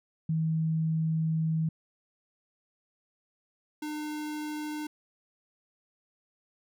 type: tone pair in turn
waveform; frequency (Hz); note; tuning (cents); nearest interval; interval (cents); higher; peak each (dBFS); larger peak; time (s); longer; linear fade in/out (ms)
sine / square; 160.1 / 302.2; D#3 / D4; +50 / +50; major seventh; 1100; second; -25 / -34; first; 0.29-1.69 / 3.82-4.87; first; 5
effects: none